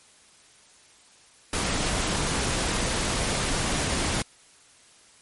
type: noise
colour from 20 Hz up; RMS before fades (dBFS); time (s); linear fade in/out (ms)
pink; -26; 1.53-4.22; 2
effects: white hiss -55 dBFS RMS until 5.21 s + MP3 48 kbps